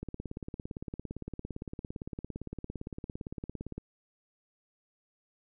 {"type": "click train", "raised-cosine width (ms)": 3, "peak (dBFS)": -25, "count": 67, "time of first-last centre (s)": [0.03, 3.78], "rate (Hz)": 17.6, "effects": []}